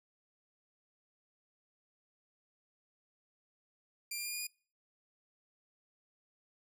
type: tone with pitch steps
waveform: 10% pulse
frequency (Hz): 2383 / 2400 / 2416 / 2433 / 2450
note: D7 / D7 / D7 / D#7 / D#7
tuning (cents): +25 / +37 / +48 / -39 / -27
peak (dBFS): -29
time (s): 4.11-4.47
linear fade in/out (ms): 5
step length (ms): 72
effects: noise-tail reverb RT60 0.4 s tail -25 dB re dry